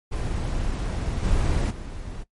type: noise with level steps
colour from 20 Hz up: brown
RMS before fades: -26 / -22 / -34 dBFS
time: 0.11-2.24 s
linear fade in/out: 20 ms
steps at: 1.23 / 1.7 s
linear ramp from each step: 10 ms
effects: noise-tail reverb RT60 0.1 s tail -18 dB re dry + MP3 48 kbps